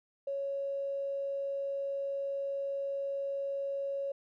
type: tone with tanh clipping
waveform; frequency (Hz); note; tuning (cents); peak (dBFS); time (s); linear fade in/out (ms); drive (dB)
triangle; 554.4; C#5; 0; -32; 0.27-4.12; 5; 3
effects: none

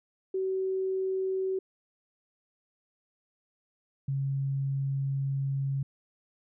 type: tone pair in turn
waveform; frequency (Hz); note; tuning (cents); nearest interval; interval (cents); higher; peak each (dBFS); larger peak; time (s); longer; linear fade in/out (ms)
sine; 379.3 / 137; F#4 / C#3; +43 / -20; octave + tritone; 1763; first; -27; neither; 0.34-1.59 / 4.08-5.83; second; 5
effects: none

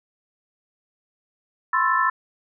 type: tone cluster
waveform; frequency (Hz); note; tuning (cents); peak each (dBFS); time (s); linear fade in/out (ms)
sine; 1018 / 1071 / 1324 / 1758; C6 / C6 / E6 / A6; -48 / +40 / +7 / -2; -23; 1.73-2.1; 5
effects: none

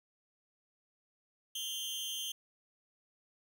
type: tone with amplitude modulation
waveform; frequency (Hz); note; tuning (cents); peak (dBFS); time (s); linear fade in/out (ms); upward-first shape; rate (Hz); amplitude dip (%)
sawtooth; 3136; G7; 0; -30; 1.55-2.32; 5; sine; 289; 85
effects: 10-bit

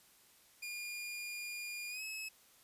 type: tone with pitch glide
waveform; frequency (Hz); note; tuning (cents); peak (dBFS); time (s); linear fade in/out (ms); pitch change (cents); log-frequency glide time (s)
sawtooth; 2422 to 2581; D#7 to E7; -47 to -37; -38; 0.62-2.29; 10; +110; 1.89-2.03
effects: white hiss -65 dBFS RMS until 2.63 s + resampled to 32000 Hz

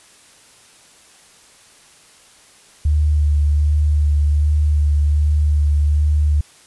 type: tone with vibrato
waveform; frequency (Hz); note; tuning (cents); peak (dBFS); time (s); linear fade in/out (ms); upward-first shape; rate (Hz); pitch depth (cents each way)
sine; 74.3; D2; +21; -12; 2.85-6.41; 5; sine; 1.3; 19
effects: white hiss -48 dBFS RMS until 6.66 s + resampled to 24000 Hz

